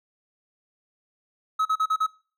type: tone bursts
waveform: triangle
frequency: 1282 Hz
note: E6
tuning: 49 cents flat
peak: -18 dBFS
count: 5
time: 1.59-2.066 s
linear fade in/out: 10 ms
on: 64 ms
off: 39 ms
effects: noise-tail reverb RT60 0.4 s tail -22 dB re dry